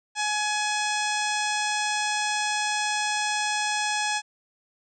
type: harmonic tone with a mistuned harmonic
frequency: 842 Hz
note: G#5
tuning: 24 cents sharp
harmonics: 1 / 2 / 3 / 4 / 5 / 6 / 7 / 8 / 9 / 10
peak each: -28 / -30 / -32 / -34 / -39 / -35 / -37 / -39 / -39 / -38 dBFS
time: 0.15-4.22 s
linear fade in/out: 50 ms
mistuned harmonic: 6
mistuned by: +37 cents
effects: none